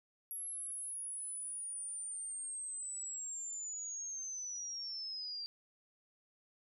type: linear sweep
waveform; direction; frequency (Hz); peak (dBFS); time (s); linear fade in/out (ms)
sine; down; 11290 to 4699; -40; 0.31-5.46; 0
effects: none